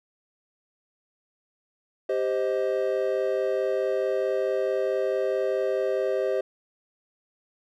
triangle chord, C minor, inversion second, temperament just, 392.4 / 523.3 / 627.9 Hz, G4 / C5 / Eb5, +2 / 0 / +16 cents, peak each -25 / -25 / -27 dBFS, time 2.09-6.41 s, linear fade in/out 5 ms, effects none

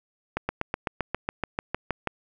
slowing click train, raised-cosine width 0.5 ms, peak -11 dBFS, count 13, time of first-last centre 0.37-2.073 s, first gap 120 ms, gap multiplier 1.03, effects none

